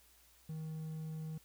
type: tone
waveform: triangle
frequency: 157.8 Hz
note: D#3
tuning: 25 cents sharp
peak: -38 dBFS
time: 0.49-1.38 s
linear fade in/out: 5 ms
effects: added 60 Hz sine -70 dBFS peak until 1.44 s + white hiss -66 dBFS RMS until 1.44 s